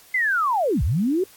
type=linear two-way sweep; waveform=sine; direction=down then up; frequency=2093 to 53 to 393.1 Hz; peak=-18 dBFS; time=0.14-1.24 s; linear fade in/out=5 ms; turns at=0.83 s; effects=white hiss -50 dBFS RMS until 1.36 s + AAC 64 kbps